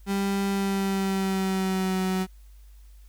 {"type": "tone with pitch glide", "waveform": "35% pulse", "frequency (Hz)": [197.4, 187.18], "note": ["G3", "F#3"], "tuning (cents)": [12, 20], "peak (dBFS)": -22, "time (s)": [0.06, 2.27], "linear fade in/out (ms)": 50, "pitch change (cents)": -92, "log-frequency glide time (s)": [0.49, 1.98], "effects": ["added 50 Hz sine -46 dBFS peak until 3.08 s", "white hiss -64 dBFS RMS until 3.08 s"]}